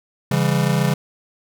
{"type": "chord", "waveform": "square", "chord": "C# diminished", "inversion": "none", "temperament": "just", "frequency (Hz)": [138.59, 166.31, 199.57], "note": ["C#3", "E3", "G3"], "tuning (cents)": [0, 16, 31], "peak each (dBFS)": [-20, -21, -23], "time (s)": [0.31, 0.94], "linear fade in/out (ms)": 5, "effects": []}